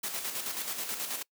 white noise with tremolo, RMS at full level -34 dBFS, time 0.03-1.23 s, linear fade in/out 10 ms, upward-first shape square, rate 9.3 Hz, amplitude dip 45%, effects noise-tail reverb RT60 0.1 s tail -24 dB re dry + high-pass 200 Hz 12 dB/octave

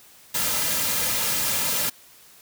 white noise with comb filter, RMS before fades -24 dBFS, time 0.34-1.9 s, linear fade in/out 10 ms, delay 2.7 ms, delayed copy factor -0.6, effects white hiss -51 dBFS RMS until 2.41 s

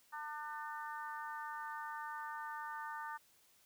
harmonic tone, 300.3 Hz, D4, 39 cents sharp, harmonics 3 / 4 / 5 / 6, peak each -45 / -47 / -49 / -51 dBFS, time 0.12-3.18 s, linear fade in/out 20 ms, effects white hiss -69 dBFS RMS until 3.65 s

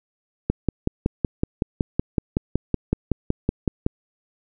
click train, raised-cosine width 3 ms, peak -6 dBFS, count 19, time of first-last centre 0.5-3.864 s, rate 5.35 Hz, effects none

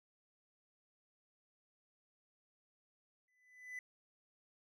triangle tone with exponential growth, 2000 Hz, B6, 21 cents sharp, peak -39 dBFS, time 3.28-3.79 s, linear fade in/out 2 ms, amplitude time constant 110 ms, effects none

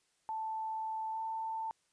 sine tone with pitch glide, 881 to 890.7 Hz, A5 to A5, +2 to +21 cents, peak -35 dBFS, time 0.29-1.71 s, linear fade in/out 0 ms, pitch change +19 cents, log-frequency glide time 1.11-1.19 s, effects white hiss -75 dBFS RMS until 1.92 s + resampled to 22050 Hz

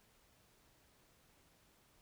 silence, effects pink hiss -70 dBFS RMS until 2.01 s

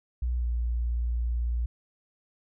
sine tone with pitch glide, 60.8 to 59.04 Hz, B1 to A#1, -26 to +23 cents, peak -25 dBFS, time 0.22-1.66 s, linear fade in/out 5 ms, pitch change -51 cents, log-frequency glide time 0.38-0.45 s, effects none

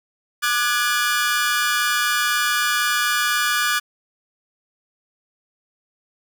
sawtooth tone cluster, 1196 / 1469 / 1687 Hz, D6 / F#6 / G#6, +31 / -13 / +27 cents, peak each -19 dBFS, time 0.42-3.8 s, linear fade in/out 20 ms, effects none

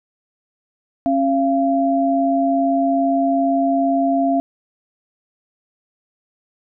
sine tone pair together, 272.6 / 685 Hz, C#4 / F5, -29 / -34 cents, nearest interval octave + major third, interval 1595 cents, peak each -17 dBFS, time 1.06-4.4 s, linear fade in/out 0 ms, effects none

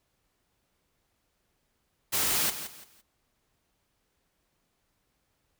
white noise with echo, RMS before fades -27 dBFS, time 2.12-2.51 s, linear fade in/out 20 ms, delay 170 ms, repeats 3, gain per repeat -11 dB, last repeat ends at 3.02 s, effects pink hiss -75 dBFS RMS until 5.59 s

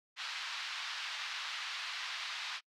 white band-pass noise, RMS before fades -41 dBFS, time 0.16-2.61 s, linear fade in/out 50 ms, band 1000 to 4300 Hz, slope 24 dB/octave, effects noise-tail reverb RT60 0.1 s tail -26 dB re dry

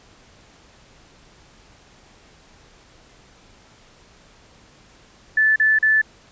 sine tone bursts, 1748 Hz, A6, 12 cents flat, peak -13 dBFS, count 3, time 5.37-6.016 s, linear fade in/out 5 ms, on 190 ms, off 38 ms, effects pink hiss -51 dBFS RMS until 6.31 s + resampled to 16000 Hz

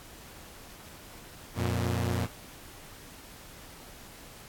sawtooth tone pair together, 89.8 / 118.22 Hz, F2 / A#2, +49 / +25 cents, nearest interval perfect fourth, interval 476 cents, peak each -26 / -26 dBFS, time 1.55-2.28 s, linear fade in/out 50 ms, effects pink hiss -49 dBFS RMS until 4.48 s + AAC 64 kbps

